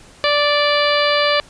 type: harmonic tone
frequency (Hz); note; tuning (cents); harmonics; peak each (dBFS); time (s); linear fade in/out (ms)
585; D5; -7; 1 / 2 / 3 / 4 / 5 / 6 / 7 / 8; -17 / -20 / -22 / -23 / -24 / -25 / -25 / -26; 0.24-1.4; 0
effects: pink hiss -45 dBFS RMS until 1.49 s + resampled to 22050 Hz